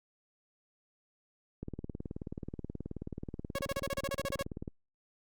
click train, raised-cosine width 3 ms, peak -26 dBFS, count 58, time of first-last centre 1.63-4.678 s, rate 18.7 Hz
sawtooth tone bursts, 552 Hz, C#5, 7 cents flat, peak -29 dBFS, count 13, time 3.55-4.426 s, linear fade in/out 2 ms, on 36 ms, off 34 ms
effects Opus 48 kbps

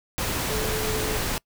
sine tone in noise, 432.7 Hz, A4, 29 cents flat, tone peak -29 dBFS, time 0.5-1.17 s, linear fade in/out 0 ms, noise pink, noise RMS -27 dBFS, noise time 0.18-1.38 s, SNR -5 dB, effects noise-tail reverb RT60 0.1 s tail -25 dB re dry

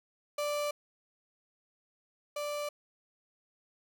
35% pulse tone pair in turn, 587.3 / 587.3 Hz, D5 / D5, 0 / 0 cents, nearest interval unison, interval 0 cents, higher neither, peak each -29 / -32 dBFS, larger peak first, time 0.38-0.71 / 2.36-2.69 s, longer neither, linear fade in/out 5 ms, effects none

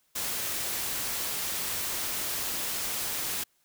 white noise, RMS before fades -32 dBFS, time 0.15-3.44 s, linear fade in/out 10 ms, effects white hiss -70 dBFS RMS until 3.64 s

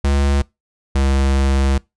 square tone pair in turn, 70 / 67.77 Hz, C#2 / C#2, +18 / -39 cents, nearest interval minor second, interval 57 cents, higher first, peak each -14 dBFS, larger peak neither, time 0.04-0.42 / 0.95-1.78 s, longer second, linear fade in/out 5 ms, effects noise-tail reverb RT60 0.2 s tail -23 dB re dry + resampled to 22050 Hz

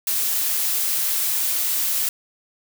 blue noise, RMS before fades -22 dBFS, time 0.07-2.09 s, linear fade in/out 2 ms, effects none

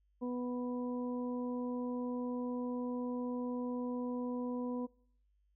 harmonic tone, 246.9 Hz, B3, in tune, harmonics 1 / 2 / 3 / 4, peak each -36 / -41 / -55 / -48 dBFS, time 0.21-4.87 s, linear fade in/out 20 ms, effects noise-tail reverb RT60 0.6 s tail -24 dB re dry + added 50 Hz sine -70 dBFS peak until 5.55 s

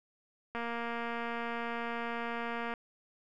click train, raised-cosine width 0.5 ms, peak -23 dBFS, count 513, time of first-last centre 0.55-2.738 s, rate 234 Hz, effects none

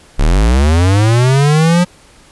square linear sweep, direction up, 31.84 to 180 Hz, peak -8 dBFS, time 0.18-1.85 s, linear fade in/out 20 ms, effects pink hiss -44 dBFS RMS until 2.31 s + resampled to 24000 Hz

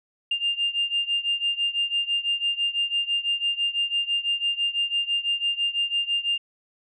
sine beating tone pair, 2800 / 2806 Hz, F7 / F7, +4 / +8 cents, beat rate 6 Hz, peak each -24 / -26 dBFS, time 0.31-6.38 s, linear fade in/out 5 ms, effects tanh soft clip ceiling -15 dBFS

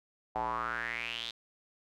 square tone with band-pass filter sweep, 58 Hz, A#1, 8 cents flat, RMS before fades -36 dBFS, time 0.35-1.31 s, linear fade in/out 5 ms, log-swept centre 790 to 3800 Hz, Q 6.2, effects none

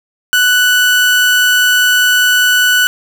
30% pulse tone, 1485 Hz, F#6, 6 cents sharp, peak -5 dBFS, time 0.33-2.87 s, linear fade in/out 0 ms, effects 7-bit

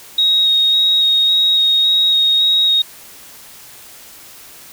sine tone with vibrato, 3761 Hz, A#7, 15 cents sharp, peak -10 dBFS, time 0.18-2.82 s, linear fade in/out 5 ms, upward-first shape square, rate 1.8 Hz, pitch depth 10 cents each way, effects white hiss -39 dBFS RMS until 4.72 s

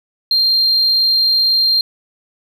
sine tone, 4186 Hz, C8, in tune, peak -9 dBFS, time 0.31-1.81 s, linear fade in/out 2 ms, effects tanh soft clip ceiling -8 dBFS

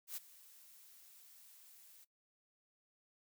blue noise with ADSR envelope, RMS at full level -42 dBFS, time 0.07-2.05 s, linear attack 97 ms, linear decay 19 ms, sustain -19 dB, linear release 17 ms, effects noise-tail reverb RT60 0.1 s tail -19 dB re dry

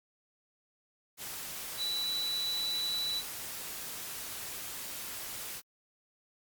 sine tone in noise, 3952 Hz, B7, in tune, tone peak -31 dBFS, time 1.77-3.23 s, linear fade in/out 50 ms, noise white, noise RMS -41 dBFS, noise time 1.17-5.62 s, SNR +7 dB, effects Opus 48 kbps

